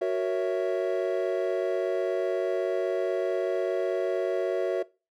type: chord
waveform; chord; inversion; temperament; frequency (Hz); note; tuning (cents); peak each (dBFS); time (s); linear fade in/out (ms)
triangle; F# dominant seventh; none; equal; 370 / 466.2 / 554.4 / 659.3; F#4 / A#4 / C#5 / E5; 0 / 0 / 0 / 0; -26 / -30 / -29 / -28; 0.01-4.83; 10
effects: noise-tail reverb RT60 0.3 s tail -21 dB re dry